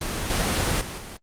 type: noise with level steps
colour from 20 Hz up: pink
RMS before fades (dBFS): -28 / -23 / -33 / -37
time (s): 0.01-1.17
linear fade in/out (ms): 5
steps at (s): 0.3 / 0.81 / 0.98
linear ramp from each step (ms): 2
effects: low-pass 11000 Hz 12 dB/octave + Opus 24 kbps